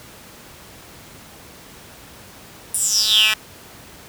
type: tone with high-pass filter sweep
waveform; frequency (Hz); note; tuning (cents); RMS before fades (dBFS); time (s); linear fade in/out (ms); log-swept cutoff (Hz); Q
10% pulse; 216.2; A3; -30; -17; 2.74-3.34; 5; 9800 to 2100; 8.3
effects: pink hiss -42 dBFS RMS until 4.08 s + high-pass 60 Hz 12 dB/octave